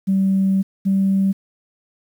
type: tone pair in turn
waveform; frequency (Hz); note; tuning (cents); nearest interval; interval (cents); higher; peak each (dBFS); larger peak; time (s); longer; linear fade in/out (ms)
sine; 192.8 / 193.91; G3 / G3; -28 / -19; unison; 9; second; -13; neither; 0.07-0.63 / 0.85-1.33; first; 20
effects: tanh soft clip ceiling -9 dBFS + 8-bit